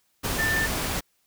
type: tone in noise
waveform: sine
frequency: 1781 Hz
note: A6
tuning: 21 cents sharp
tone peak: -23 dBFS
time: 0.38-0.67 s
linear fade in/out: 20 ms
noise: pink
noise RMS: -28 dBFS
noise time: 0.23-1.01 s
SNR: +2 dB
effects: white hiss -69 dBFS RMS until 1.26 s